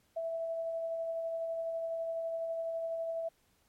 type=tone with tremolo; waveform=sine; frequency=659.3 Hz; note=E5; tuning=in tune; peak=-32 dBFS; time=0.16-3.29 s; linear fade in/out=10 ms; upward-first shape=sine; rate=12 Hz; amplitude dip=25%; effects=pink hiss -71 dBFS RMS until 3.68 s + MP3 64 kbps